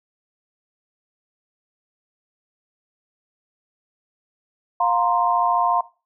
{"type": "chord", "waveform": "sine", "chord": "F suspended fourth", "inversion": "none", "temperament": "equal with one note detuned", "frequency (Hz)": [706.6, 932.3, 1046.5], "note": ["F5", "Bb5", "C6"], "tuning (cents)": [20, 0, 0], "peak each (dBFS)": -21, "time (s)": [4.8, 5.81], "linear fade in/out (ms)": 5, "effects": ["noise-tail reverb RT60 0.3 s tail -18 dB re dry"]}